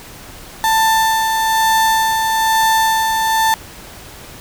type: tone with tremolo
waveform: 35% pulse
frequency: 888 Hz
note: A5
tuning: 16 cents sharp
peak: -9 dBFS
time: 0.64-3.54 s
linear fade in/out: 0 ms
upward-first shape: sine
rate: 1.1 Hz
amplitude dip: 35%
effects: pink hiss -36 dBFS RMS until 4.4 s